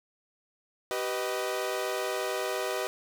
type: chord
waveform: sawtooth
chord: G augmented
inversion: none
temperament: equal with one note detuned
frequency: 385.5 / 493.9 / 622.3 Hz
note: G4 / B4 / D#5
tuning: -29 / 0 / 0 cents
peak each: -30 dBFS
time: 0.91-2.87 s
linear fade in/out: 0 ms
effects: none